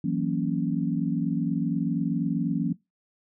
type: chord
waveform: sine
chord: F# dominant seventh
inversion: third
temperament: equal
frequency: 164.81 / 185 / 233.1 / 277.2 Hz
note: E3 / F#3 / A#3 / C#4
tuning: 0 / 0 / 0 / 0 cents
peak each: -29 dBFS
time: 0.04-2.73 s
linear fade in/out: 5 ms
effects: noise-tail reverb RT60 0.2 s tail -21 dB re dry